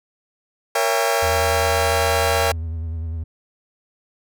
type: chord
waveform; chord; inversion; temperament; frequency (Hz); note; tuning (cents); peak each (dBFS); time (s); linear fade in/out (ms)
sawtooth; A# diminished seventh; none; just; 466.2 / 559.4 / 671.3 / 805.5; A#4 / C#5 / E5 / G5; 0 / +16 / +31 / +47; -19; 0.75-2.52; 5
type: tone with vibrato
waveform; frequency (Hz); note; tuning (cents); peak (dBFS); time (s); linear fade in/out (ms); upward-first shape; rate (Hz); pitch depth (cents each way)
triangle; 81.5; E2; -19; -22; 1.22-3.24; 10; sine; 10; 54
effects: none